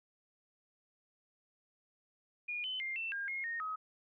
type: tone with pitch steps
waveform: sine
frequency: 2437 / 3039 / 2110 / 2679 / 1612 / 2149 / 1851 / 1269 Hz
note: D#7 / F#7 / C7 / E7 / G6 / C7 / A#6 / D#6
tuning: -37 / +46 / +14 / +27 / +48 / +46 / -13 / +34 cents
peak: -36 dBFS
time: 2.48-3.76 s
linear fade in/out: 10 ms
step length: 160 ms
effects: none